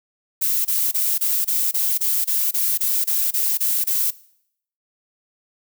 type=noise bursts; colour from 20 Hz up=violet; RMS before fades=-20 dBFS; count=14; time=0.41-4.108 s; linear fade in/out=10 ms; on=240 ms; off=26 ms; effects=noise-tail reverb RT60 0.7 s tail -21 dB re dry